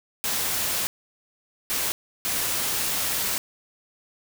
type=noise bursts at uneven times; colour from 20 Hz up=white; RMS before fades=-26 dBFS; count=3; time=0.24-0.87 / 1.7-1.92 / 2.25-3.38 s; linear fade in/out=0 ms; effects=none